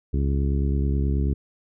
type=harmonic tone; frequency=69.3 Hz; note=C#2; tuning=in tune; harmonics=1 / 2 / 3 / 4 / 5 / 6; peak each=-21 / -27 / -31 / -33 / -35 / -37 dBFS; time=0.13-1.34 s; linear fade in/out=10 ms; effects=none